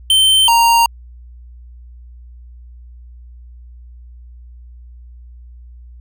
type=tone pair in turn; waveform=square; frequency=3100 / 930.2 Hz; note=G7 / A#5; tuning=-20 / -4 cents; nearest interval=octave + major sixth; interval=2084 cents; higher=first; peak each=-9 dBFS; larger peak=neither; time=0.1-0.48 / 0.48-0.86 s; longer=neither; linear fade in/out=2 ms; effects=added 60 Hz sine -35 dBFS peak until 6 s